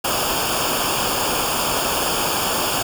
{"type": "noise with comb filter", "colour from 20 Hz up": "pink", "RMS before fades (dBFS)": -21, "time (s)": [0.04, 2.83], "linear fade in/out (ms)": 10, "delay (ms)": 0.5, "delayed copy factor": -0.8, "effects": []}